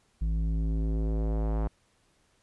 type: tone with low-pass filter sweep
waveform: square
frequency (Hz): 54.1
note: A1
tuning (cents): -29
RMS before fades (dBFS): -28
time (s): 0.21-1.68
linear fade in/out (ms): 10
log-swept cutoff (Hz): 130 to 980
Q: 1.2
effects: pink hiss -68 dBFS RMS until 2.42 s + resampled to 24000 Hz